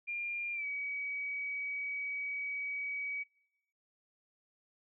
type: tone with pitch glide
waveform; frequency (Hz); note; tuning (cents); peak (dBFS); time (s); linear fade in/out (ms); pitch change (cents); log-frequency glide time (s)
sine; 2400 to 2269; D7 to C#7; +37 to +40; -35; 0.07-3.24; 20; -97; 0.53-0.66
effects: noise-tail reverb RT60 1.0 s tail -24 dB re dry